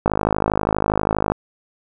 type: click train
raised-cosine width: 1 ms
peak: -3 dBFS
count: 67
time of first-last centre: 0.06-1.32 s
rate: 52.4 Hz
effects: none